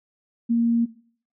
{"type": "tone", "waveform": "sine", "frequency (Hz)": 233.1, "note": "A#3", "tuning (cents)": 0, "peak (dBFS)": -17, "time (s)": [0.49, 0.86], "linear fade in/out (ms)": 20, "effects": ["noise-tail reverb RT60 0.5 s tail -18 dB re dry"]}